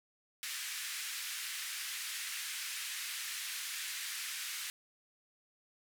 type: band-pass noise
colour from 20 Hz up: pink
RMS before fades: -41 dBFS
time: 0.43-4.7 s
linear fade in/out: 0 ms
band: 1700 to 14000 Hz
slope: 24 dB/octave
effects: none